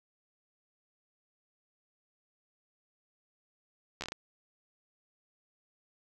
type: slowing click train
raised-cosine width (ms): 0.2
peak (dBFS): -20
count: 6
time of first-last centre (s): 4.01-4.121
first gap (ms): 12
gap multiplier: 1.31
effects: none